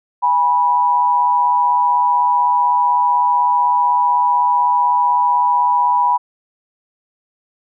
sine tone pair together, 824.1 / 980 Hz, G#5 / B5, -14 / -14 cents, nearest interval minor third, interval 300 cents, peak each -19 / -12 dBFS, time 0.22-6.18 s, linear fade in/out 20 ms, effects none

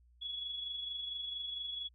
sine tone with amplitude modulation, 3372 Hz, G#7, 26 cents sharp, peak -36 dBFS, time 0.21-1.89 s, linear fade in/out 20 ms, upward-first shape sine, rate 24.4 Hz, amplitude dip 45%, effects added 60 Hz sine -62 dBFS peak until 1.94 s

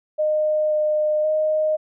sine tone with pitch steps, 613 / 609 / 619 Hz, D#5 / D#5 / D#5, -26 / -37 / -9 cents, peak -17 dBFS, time 0.18-1.77 s, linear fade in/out 20 ms, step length 530 ms, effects none

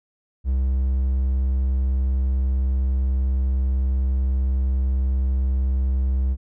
triangle tone, 65.41 Hz, C2, in tune, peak -16 dBFS, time 0.44-6.37 s, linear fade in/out 50 ms, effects none

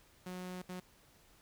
sawtooth tone bursts at uneven times, 182.2 Hz, F#3, 26 cents flat, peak -38 dBFS, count 2, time 0.26-0.62 / 0.69-0.8 s, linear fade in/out 5 ms, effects pink hiss -65 dBFS RMS until 1.41 s

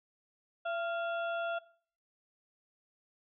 harmonic tone with a mistuned harmonic, 675 Hz, E5, 41 cents sharp, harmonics 1 / 2 / 4 / 5, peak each -34 / -38 / -49 / -50 dBFS, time 0.65-1.59 s, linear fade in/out 10 ms, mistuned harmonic 2, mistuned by +55 cents, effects noise-tail reverb RT60 0.5 s tail -19 dB re dry

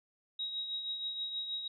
sine tone with tremolo, 3808 Hz, A#7, 36 cents sharp, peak -33 dBFS, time 0.39-1.68 s, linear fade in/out 5 ms, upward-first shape triangle, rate 6.3 Hz, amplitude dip 55%, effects none

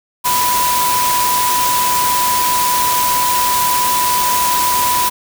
sine tone in noise, 987.8 Hz, B5, in tune, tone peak -14 dBFS, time 0.24-5.1 s, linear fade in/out 20 ms, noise white, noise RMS -18 dBFS, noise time 0.24-5.1 s, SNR +1 dB, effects none

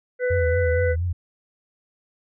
harmonic tone, 498.3 Hz, B4, 15 cents sharp, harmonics 1 / 3 / 4, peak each -20 / -30 / -32 dBFS, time 0.19-0.96 s, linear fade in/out 50 ms
sine tone with vibrato, 84.7 Hz, E2, 48 cents sharp, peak -21 dBFS, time 0.3-1.13 s, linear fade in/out 10 ms, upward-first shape triangle, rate 4.3 Hz, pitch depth 120 cents each way
effects none

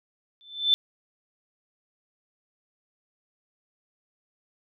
sine tone with exponential growth, 3531 Hz, A7, 5 cents sharp, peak -14 dBFS, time 0.41-0.74 s, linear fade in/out 0 ms, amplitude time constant 71 ms, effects none

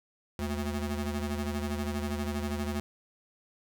30% pulse ring-modulated tone, 146.83 Hz, D3, in tune, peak -25 dBFS, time 0.39-2.8 s, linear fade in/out 0 ms, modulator 67.2 Hz, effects none

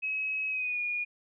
sine tone with pitch glide, 2558 to 2440 Hz, D#7 to D#7, +47 to -34 cents, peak -29 dBFS, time 0.02-1.05 s, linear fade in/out 20 ms, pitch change -81 cents, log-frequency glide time 0.49-0.8 s, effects none

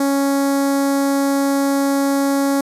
sawtooth tone with notch filter, 277.3 Hz, C#4, 1 cent sharp, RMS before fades -17 dBFS, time 0-2.61 s, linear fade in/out 5 ms, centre 2800 Hz, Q 0.68, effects resampled to 32000 Hz

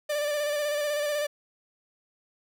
45% pulse tone with vibrato, 590 Hz, D5, 8 cents sharp, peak -26 dBFS, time 0.09-1.27 s, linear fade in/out 10 ms, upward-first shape square, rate 16 Hz, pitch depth 26 cents each way, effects 10-bit

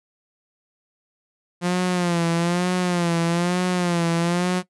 sawtooth tone with vibrato, 174.61 Hz, F3, in tune, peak -15 dBFS, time 1.61-4.63 s, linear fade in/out 50 ms, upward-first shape sine, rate 1.1 Hz, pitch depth 71 cents each way, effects noise-tail reverb RT60 0.1 s tail -18 dB re dry + resampled to 24000 Hz

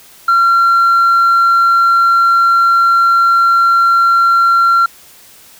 triangle tone with tanh clipping, 1370 Hz, F6, 34 cents flat, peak -7 dBFS, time 0.28-4.86 s, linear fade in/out 5 ms, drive 6 dB, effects white hiss -41 dBFS RMS until 5.59 s

